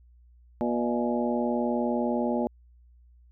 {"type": "harmonic tone with a mistuned harmonic", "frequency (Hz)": 120, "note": "B2", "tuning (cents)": -49, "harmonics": [2, 3, 4, 5, 6, 7], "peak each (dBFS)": [-27, -32, -34, -31, -38, -34], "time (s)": [0.61, 2.47], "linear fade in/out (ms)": 0, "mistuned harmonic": 6, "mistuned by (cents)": -100, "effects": ["added 60 Hz sine -53 dBFS peak until 3.31 s"]}